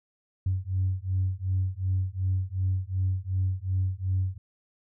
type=beating tone pair; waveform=sine; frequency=92.5 / 95.2 Hz; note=F#2 / F#2; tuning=0 / +50 cents; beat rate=2.7 Hz; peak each=-27 dBFS; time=0.46-4.38 s; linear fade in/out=5 ms; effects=tanh soft clip ceiling -18 dBFS